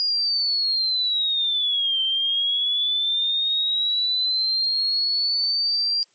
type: linear two-way sweep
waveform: sine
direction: down then up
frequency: 4878 to 3118 to 4768 Hz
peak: -19 dBFS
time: 0-6.03 s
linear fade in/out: 0 ms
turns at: 2.01 s
effects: white hiss -62 dBFS RMS until 6.14 s + MP3 32 kbps